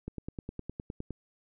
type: click train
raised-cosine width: 3 ms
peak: -24 dBFS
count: 11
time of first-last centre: 0.08-1.107 s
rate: 9.74 Hz
effects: none